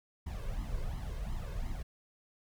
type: noise with flanger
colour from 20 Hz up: brown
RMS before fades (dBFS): -37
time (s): 0.26-1.83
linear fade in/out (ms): 10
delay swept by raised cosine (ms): 0.97 to 1.95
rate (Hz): 2.8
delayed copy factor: +0.8
effects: none